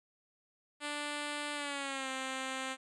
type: tone with pitch glide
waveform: 5% pulse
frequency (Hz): 293.7 to 263.2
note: D4 to C4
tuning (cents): 0 to +10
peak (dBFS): -25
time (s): 0.8-2.77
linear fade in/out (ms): 50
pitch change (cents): -190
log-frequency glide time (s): 1.54-2.09
effects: resampled to 24000 Hz